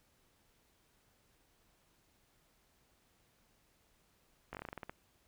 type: slowing click train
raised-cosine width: 0.5 ms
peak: -28 dBFS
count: 11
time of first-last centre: 4.53-4.895 s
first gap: 18 ms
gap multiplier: 1.15
effects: pink hiss -72 dBFS RMS until 5.27 s